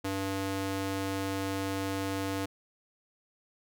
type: tone with high-pass filter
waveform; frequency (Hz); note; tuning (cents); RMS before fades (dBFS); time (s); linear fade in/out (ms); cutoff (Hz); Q
square; 97.1; G2; -16; -33; 0.04-2.46; 10; 210; 0.94
effects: none